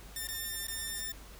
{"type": "tone with dropouts", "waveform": "5% pulse", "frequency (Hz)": 1799, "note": "A6", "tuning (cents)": 38, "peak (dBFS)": -25, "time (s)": [0.16, 1.12], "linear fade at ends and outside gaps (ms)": 2, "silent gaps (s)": [[0.272, 0.286], [0.669, 0.682]], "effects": ["added 50 Hz sine -50 dBFS peak until 1.39 s", "pink hiss -53 dBFS RMS until 1.39 s"]}